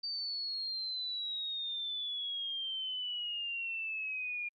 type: exponential sweep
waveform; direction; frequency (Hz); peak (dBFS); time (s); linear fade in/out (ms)
sine; down; 4633 to 2410; -35; 0.03-4.49; 10
effects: Opus 48 kbps